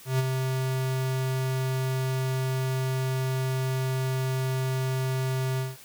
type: tone with ADSR envelope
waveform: square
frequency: 130.81 Hz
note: C3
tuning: in tune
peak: -21 dBFS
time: 0.05-5.77 s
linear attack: 140 ms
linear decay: 28 ms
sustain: -5 dB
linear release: 180 ms
effects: white hiss -49 dBFS RMS until 5.84 s